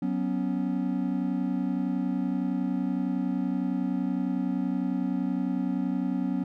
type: chord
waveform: triangle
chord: F# suspended fourth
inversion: none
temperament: just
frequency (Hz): 185 / 246.7 / 277.5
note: F#3 / B3 / C#4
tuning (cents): 0 / -2 / +2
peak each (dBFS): -28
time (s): 0.02-6.44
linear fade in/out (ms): 5
effects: none